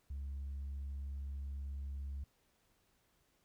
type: tone with tanh clipping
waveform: triangle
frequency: 69.3 Hz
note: C#2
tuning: in tune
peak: -40 dBFS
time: 0.1-2.24 s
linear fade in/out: 5 ms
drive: 6 dB
effects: pink hiss -75 dBFS RMS until 3.44 s